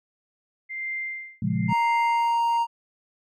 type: tone with tremolo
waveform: sine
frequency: 2093 Hz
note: C7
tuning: in tune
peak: -27 dBFS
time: 0.69-2.58 s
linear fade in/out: 20 ms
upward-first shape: sine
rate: 1 Hz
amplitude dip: 100%
type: chord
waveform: sine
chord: Bb minor seventh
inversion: none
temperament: equal with one note detuned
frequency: 116.54 / 138.19 / 174.61 / 207.7 Hz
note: Bb2 / Db3 / F3 / Ab3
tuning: 0 / -5 / 0 / 0 cents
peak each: -28 / -30 / -26 / -27 dBFS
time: 1.42-1.73 s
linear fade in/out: 5 ms
type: tone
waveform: triangle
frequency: 932.3 Hz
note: A#5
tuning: in tune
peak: -18 dBFS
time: 1.68-2.67 s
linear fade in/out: 50 ms
effects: none